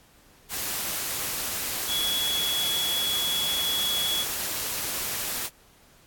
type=tone in noise; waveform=sine; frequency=3368 Hz; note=G#7; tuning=24 cents sharp; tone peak=-25 dBFS; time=1.87-4.26 s; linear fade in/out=50 ms; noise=white; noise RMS=-30 dBFS; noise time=0.49-5.5 s; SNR=+2 dB; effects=pink hiss -57 dBFS RMS until 6.06 s + AAC 64 kbps